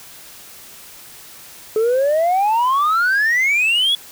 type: exponential sweep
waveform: sine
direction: up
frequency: 426.5 to 3432 Hz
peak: -11 dBFS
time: 1.76-3.95 s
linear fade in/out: 2 ms
effects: tanh soft clip ceiling -12 dBFS + white hiss -40 dBFS RMS until 4.11 s